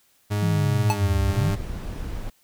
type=tone with pitch glide; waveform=40% pulse; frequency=103.4 to 99.02 Hz; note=G#2 to G2; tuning=-7 to +18 cents; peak=-21 dBFS; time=0.3-1.56 s; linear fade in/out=20 ms; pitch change=-75 cents; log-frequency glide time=0.88-1.16 s
type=linear two-way sweep; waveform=sine; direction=down then up; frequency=174.61 to 61.74 to 174.61 Hz; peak=-21 dBFS; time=0.42-1.51 s; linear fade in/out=10 ms; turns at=1.26 s
type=tone with exponential decay; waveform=square; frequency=867 Hz; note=A5; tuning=26 cents flat; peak=-17 dBFS; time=0.9-1 s; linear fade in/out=0 ms; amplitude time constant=21 ms
type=noise; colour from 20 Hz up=brown; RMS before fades=-31 dBFS; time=1.28-2.3 s; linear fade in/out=5 ms
effects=white hiss -62 dBFS RMS until 2.43 s